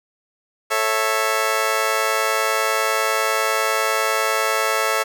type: chord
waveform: 15% pulse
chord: A major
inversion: none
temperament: just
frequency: 440 / 550 / 660 Hz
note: A4 / C#5 / E5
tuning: 0 / -14 / +2 cents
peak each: -17 dBFS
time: 0.7-5.04 s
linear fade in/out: 20 ms
effects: none